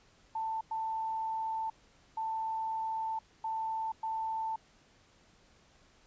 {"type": "tone bursts at uneven times", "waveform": "sine", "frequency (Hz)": 888, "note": "A5", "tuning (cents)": 16, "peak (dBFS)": -32, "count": 5, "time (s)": [[0.35, 0.61], [0.71, 1.7], [2.17, 3.19], [3.44, 3.92], [4.03, 4.56]], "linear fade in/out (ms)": 5, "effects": ["pink hiss -64 dBFS RMS until 6.06 s", "resampled to 16000 Hz"]}